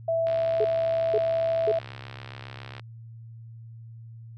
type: tone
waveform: sine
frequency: 659.3 Hz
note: E5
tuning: in tune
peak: -22 dBFS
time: 0.08-1.79 s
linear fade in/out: 5 ms
type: click train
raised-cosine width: 0.3 ms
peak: -24 dBFS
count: 171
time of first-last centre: 0.27-2.796 s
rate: 67.3 Hz
type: tone bursts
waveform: sine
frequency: 429.3 Hz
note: A4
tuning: 43 cents flat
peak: -21 dBFS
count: 3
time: 0.6-1.718 s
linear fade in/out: 5 ms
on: 46 ms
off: 490 ms
effects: added 114 Hz sine -41 dBFS peak until 4.37 s